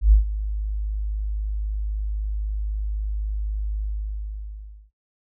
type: tone with ADSR envelope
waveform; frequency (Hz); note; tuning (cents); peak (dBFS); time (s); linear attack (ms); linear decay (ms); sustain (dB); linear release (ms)
sine; 51.91; G#1; 0; -8; 0.01-4.91; 110; 120; -15; 1100
effects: noise-tail reverb RT60 0.1 s tail -21 dB re dry